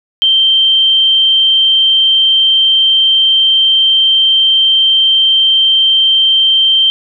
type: tone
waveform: sine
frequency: 3136 Hz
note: G7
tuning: in tune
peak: -6 dBFS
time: 0.22-6.9 s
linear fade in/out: 0 ms
effects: none